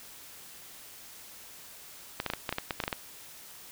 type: clicks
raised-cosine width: 0.3 ms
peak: -14 dBFS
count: 12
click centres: 2.201 / 2.263 / 2.301 / 2.336 / 2.492 / 2.526 / 2.584 / 2.708 / 2.802 / 2.838 / 2.879 / 2.928 s
effects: white hiss -49 dBFS RMS until 3.71 s